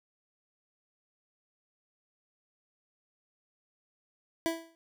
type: tone with exponential decay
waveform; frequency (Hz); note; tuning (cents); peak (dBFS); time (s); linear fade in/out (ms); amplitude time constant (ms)
25% pulse; 329.6; E4; 0; -21; 4.46-4.75; 0; 61
effects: none